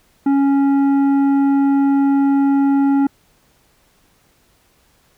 sine tone with tanh clipping, 277.2 Hz, C#4, in tune, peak -13 dBFS, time 0.26-3.07 s, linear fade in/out 5 ms, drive 9 dB, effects pink hiss -57 dBFS RMS until 5.17 s

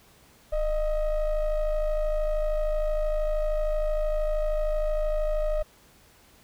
triangle ring-modulated tone, 319.5 Hz, D#4, 46 cents sharp, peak -18 dBFS, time 0.52-5.63 s, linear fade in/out 10 ms, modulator 293 Hz, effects pink hiss -57 dBFS RMS until 6.43 s

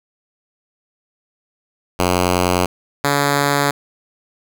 5% pulse tone pair in turn, 90 / 142.5 Hz, F#2 / C#3, -47 / +48 cents, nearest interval minor sixth, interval 795 cents, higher second, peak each -3 dBFS, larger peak neither, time 1.99-2.66 / 3.04-3.71 s, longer neither, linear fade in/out 5 ms, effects none

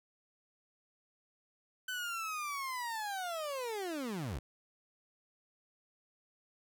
30% pulse linear sweep, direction down, 1522 to 51.1 Hz, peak -34 dBFS, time 1.88-4.39 s, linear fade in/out 5 ms, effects none

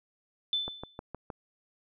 sine tone with exponential decay, 3520 Hz, A7, in tune, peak -24 dBFS, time 0.53-0.99 s, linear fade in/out 1 ms, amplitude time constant 100 ms
click train, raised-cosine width 1 ms, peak -24 dBFS, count 5, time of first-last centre 0.68-1.302 s, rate 6.43 Hz
effects none

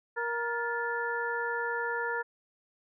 harmonic tone with a mistuned harmonic, 470 Hz, A#4, 14 cents sharp, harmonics 1 / 2 / 3 / 4, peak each -35 / -35 / -35 / -35 dBFS, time 0.16-2.23 s, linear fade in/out 20 ms, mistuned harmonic 4, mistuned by -130 cents, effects none

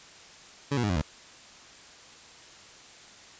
20% pulse tone with pitch steps, 141.5 / 121.07 / 103.58 / 88.63 / 75.83 Hz, C#3 / B2 / G#2 / F2 / D#2, +36 / -34 / -4 / +26 / -44 cents, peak -20 dBFS, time 0.71-1.02 s, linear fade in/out 10 ms, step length 62 ms, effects white hiss -50 dBFS RMS until 3.39 s + resampled to 16000 Hz

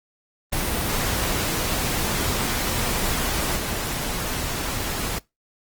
pink noise with level steps, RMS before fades -24 / -27 dBFS, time 0.52-5.19 s, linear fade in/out 10 ms, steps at 3.56 s, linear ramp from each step 10 ms, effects noise-tail reverb RT60 0.2 s tail -22 dB re dry + Opus 24 kbps

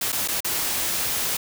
white noise with dropouts, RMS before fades -25 dBFS, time 0.01-1.37 s, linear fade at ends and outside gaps 5 ms, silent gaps 0.121-0.126 / 0.277-0.284 / 0.405-0.445 s, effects none

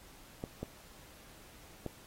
clicks, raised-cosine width 2 ms, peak -24 dBFS, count 3, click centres 0.439 / 0.63 / 1.863 s, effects pink hiss -57 dBFS RMS until 2.06 s + AAC 48 kbps

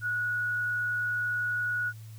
sine tone with frequency modulation, 1461 Hz, F#6, 22 cents flat, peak -27 dBFS, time 0.01-1.93 s, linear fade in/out 50 ms, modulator 50 Hz, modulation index 0.22, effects added 110 Hz sine -42 dBFS peak until 2.18 s + white hiss -58 dBFS RMS until 2.18 s

